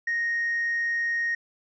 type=tone with tanh clipping; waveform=triangle; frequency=1864.7 Hz; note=A#6; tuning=in tune; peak=-24 dBFS; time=0.07-1.35 s; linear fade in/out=5 ms; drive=5 dB; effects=resampled to 16000 Hz